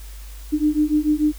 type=beating tone pair; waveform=sine; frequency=298.6 / 305.4 Hz; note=D4 / D#4; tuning=+29 / -32 cents; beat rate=6.8 Hz; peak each=-19 dBFS; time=0.52-1.33 s; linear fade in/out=20 ms; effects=added 50 Hz sine -34 dBFS peak until 1.38 s + white hiss -46 dBFS RMS until 1.38 s